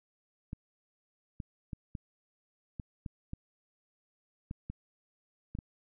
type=clicks; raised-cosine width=5 ms; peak=-26 dBFS; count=11; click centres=0.531 / 1.402 / 1.732 / 1.952 / 2.798 / 3.062 / 3.334 / 4.511 / 4.7 / 5.551 / 5.588 s; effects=none